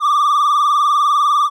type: tone with vibrato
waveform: triangle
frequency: 1174.7 Hz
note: D6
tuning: in tune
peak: -9 dBFS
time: 0-1.5 s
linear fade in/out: 50 ms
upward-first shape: sine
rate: 20 Hz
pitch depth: 79 cents each way
effects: none